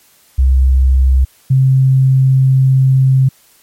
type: tone pair in turn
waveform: sine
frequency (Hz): 65.41 / 132.3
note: C2 / C3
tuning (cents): 0 / +20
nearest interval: octave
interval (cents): 1220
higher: second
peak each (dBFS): -6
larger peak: neither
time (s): 0.38-1.25 / 1.5-3.29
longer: second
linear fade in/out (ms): 10
effects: white hiss -49 dBFS RMS until 3.62 s + MP3 64 kbps